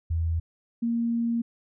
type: tone pair in turn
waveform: sine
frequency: 82.41 / 233.1 Hz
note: E2 / A#3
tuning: 0 / 0 cents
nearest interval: octave + tritone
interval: 1800 cents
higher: second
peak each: -23 dBFS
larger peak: neither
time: 0.1-0.4 / 0.82-1.42 s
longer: second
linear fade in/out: 10 ms
effects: none